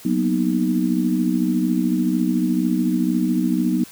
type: chord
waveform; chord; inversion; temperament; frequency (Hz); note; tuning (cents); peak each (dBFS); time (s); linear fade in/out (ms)
sine; B major seventh; second; equal; 185 / 233.1 / 246.9 / 311.1; F#3 / A#3 / B3 / D#4; 0 / 0 / 0 / 0; -22 / -26 / -21 / -22; 0.05-3.84; 5
effects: white hiss -43 dBFS RMS until 3.91 s